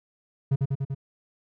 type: tone with echo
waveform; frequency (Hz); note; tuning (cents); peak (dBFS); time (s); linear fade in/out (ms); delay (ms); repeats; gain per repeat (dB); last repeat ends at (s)
triangle; 136.5; C#3; -26; -17; 0.51-0.56; 10; 97; 4; -2; 0.948
effects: none